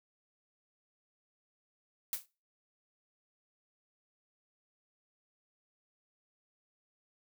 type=noise with exponential decay; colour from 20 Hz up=blue; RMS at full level=-31 dBFS; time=2.13-2.26 s; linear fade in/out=1 ms; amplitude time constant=28 ms; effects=noise-tail reverb RT60 0.3 s tail -20 dB re dry